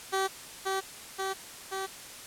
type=tone with echo; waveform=15% pulse; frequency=384.8 Hz; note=G4; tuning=32 cents flat; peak=-20 dBFS; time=0.12-0.28 s; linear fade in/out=20 ms; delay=530 ms; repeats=3; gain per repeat=-2 dB; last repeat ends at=1.87 s; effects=white hiss -45 dBFS RMS until 2.26 s + low-pass 11000 Hz 12 dB/octave